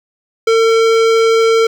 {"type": "tone with hard clipping", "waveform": "sine", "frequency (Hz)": 452.1, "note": "A4", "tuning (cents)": 47, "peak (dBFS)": -10, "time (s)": [0.47, 1.67], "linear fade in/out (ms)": 5, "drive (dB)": 18, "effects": []}